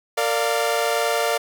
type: chord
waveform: sawtooth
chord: Bb major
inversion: none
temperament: equal with one note detuned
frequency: 458.4 / 587.3 / 698.5 Hz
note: Bb4 / D5 / F5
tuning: -29 / 0 / 0 cents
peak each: -20 dBFS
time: 0.17-1.38 s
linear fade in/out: 10 ms
effects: none